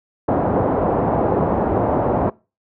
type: low-pass noise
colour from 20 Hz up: white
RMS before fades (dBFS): -18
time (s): 0.28-2.3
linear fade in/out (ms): 5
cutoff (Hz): 820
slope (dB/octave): 24
effects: noise-tail reverb RT60 0.3 s tail -23 dB re dry + high-pass 60 Hz 12 dB/octave